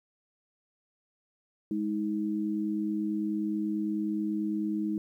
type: tone pair together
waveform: sine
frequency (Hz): 207.7 / 316.9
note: G#3 / D#4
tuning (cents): 0 / +32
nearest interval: perfect fifth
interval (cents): 732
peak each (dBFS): -31 / -30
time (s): 1.71-4.98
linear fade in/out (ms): 2
effects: 11-bit